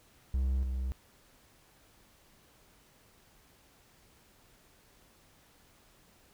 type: tone pair in turn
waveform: triangle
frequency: 65.41 / 64.36 Hz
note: C2 / C2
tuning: 0 / -28 cents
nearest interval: unison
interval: 28 cents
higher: first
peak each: -25 / -29 dBFS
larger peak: first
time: 0.34-0.63 / 0.63-0.92 s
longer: neither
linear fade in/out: 0 ms
effects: pink hiss -63 dBFS RMS until 6.33 s